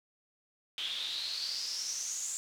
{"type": "noise with band-pass filter sweep", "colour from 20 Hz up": "pink", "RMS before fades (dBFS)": -37, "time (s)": [0.78, 2.37], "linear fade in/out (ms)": 0, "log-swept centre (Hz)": [3200, 7400], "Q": 8, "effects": []}